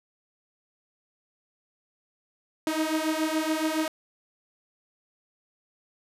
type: beating tone pair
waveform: sawtooth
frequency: 311.1 / 318.2 Hz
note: D#4 / D#4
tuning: 0 / +39 cents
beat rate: 7.1 Hz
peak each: -24 dBFS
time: 2.67-3.88 s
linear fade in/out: 2 ms
effects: resampled to 32000 Hz